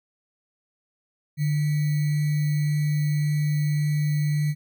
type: tone with sample-and-hold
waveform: sine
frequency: 149.1 Hz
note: D3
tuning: 27 cents sharp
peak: -20 dBFS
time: 1.37-4.55 s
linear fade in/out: 50 ms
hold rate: 2100 Hz
effects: none